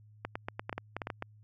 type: clicks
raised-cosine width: 0.5 ms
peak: -20 dBFS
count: 12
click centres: 0.25 / 0.355 / 0.485 / 0.595 / 0.695 / 0.728 / 0.78 / 0.966 / 1.018 / 1.071 / 1.102 / 1.224 s
effects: added 106 Hz sine -55 dBFS peak until 1.43 s